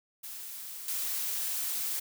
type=noise with level steps; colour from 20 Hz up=blue; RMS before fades=-42 / -33 dBFS; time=0.23-2 s; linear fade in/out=10 ms; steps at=0.88 s; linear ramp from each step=2 ms; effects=none

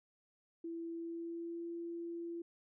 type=tone with pitch glide; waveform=sine; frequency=333.4 to 339.2 Hz; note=E4 to E4; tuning=+20 to +50 cents; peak=-40 dBFS; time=0.64-2.42 s; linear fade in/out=5 ms; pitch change=+30 cents; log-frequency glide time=0.93-1.68 s; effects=none

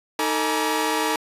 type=tone cluster; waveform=sawtooth; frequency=311.7 / 448.8 / 842 / 958 / 1162 Hz; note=D#4 / A4 / G#5 / A#5 / D6; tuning=+3 / +34 / +24 / +47 / -19 cents; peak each=-23 / -23 / -24 / -23 / -27 dBFS; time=0.19-1.16 s; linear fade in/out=2 ms; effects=resampled to 32000 Hz

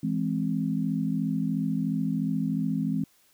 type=chord; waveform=sine; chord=E augmented; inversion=none; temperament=equal; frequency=164.81 / 207.7 / 261.6 Hz; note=E3 / G#3 / B#3; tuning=0 / 0 / 0 cents; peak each=-29 dBFS; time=0.03-3.04 s; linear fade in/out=5 ms; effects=white hiss -63 dBFS RMS until 3.33 s

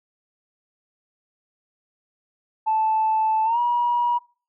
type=tone with pitch glide; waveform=sine; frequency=876 to 960.8 Hz; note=A5 to B5; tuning=-8 to -48 cents; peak=-17 dBFS; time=2.66-4.19 s; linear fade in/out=20 ms; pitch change=+160 cents; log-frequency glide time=3.44-3.59 s; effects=noise-tail reverb RT60 0.4 s tail -23 dB re dry + tanh soft clip ceiling -13 dBFS

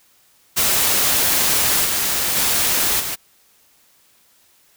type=noise with level steps; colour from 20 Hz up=white; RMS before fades=-17 / -20 / -18 / -25 dBFS; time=0.56-3.16 s; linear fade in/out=20 ms; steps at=1.84 / 2.35 / 2.99 s; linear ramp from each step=20 ms; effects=white hiss -56 dBFS RMS until 4.76 s

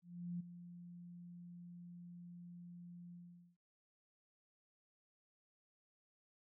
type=tone with ADSR envelope; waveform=sine; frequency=174.61 Hz; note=F3; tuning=in tune; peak=-39 dBFS; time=0.02-3.57 s; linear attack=380 ms; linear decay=11 ms; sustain=-12 dB; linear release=440 ms; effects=none

